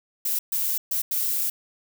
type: noise bursts at uneven times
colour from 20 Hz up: violet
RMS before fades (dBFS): -25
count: 4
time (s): 0.25-0.39 / 0.52-0.78 / 0.91-1.02 / 1.11-1.5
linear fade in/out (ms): 5
effects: none